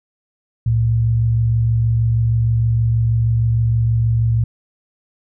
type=tone pair together; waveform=sine; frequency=68 / 114.36 Hz; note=C#2 / A#2; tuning=-33 / -33 cents; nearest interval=major sixth; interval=900 cents; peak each=-23 / -13 dBFS; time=0.66-4.44 s; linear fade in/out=5 ms; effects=none